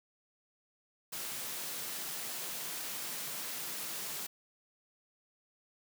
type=high-pass noise; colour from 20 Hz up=white; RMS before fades=-40 dBFS; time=1.12-4.27 s; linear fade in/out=10 ms; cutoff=120 Hz; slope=96 dB/octave; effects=none